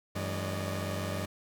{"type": "tone cluster", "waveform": "sawtooth", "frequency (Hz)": [95.1, 162.9, 209.9, 566, 609], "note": ["F#2", "E3", "G#3", "C#5", "D#5"], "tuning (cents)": [48, -20, 19, 36, -37], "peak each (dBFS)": [-31, -37, -38, -38, -36], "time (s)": [0.15, 1.26], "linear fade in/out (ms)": 10, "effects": []}